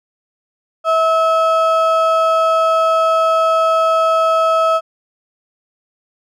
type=ring-modulated tone; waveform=triangle; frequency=972 Hz; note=B5; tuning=28 cents flat; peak=-6 dBFS; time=0.84-4.81 s; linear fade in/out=50 ms; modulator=323 Hz; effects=none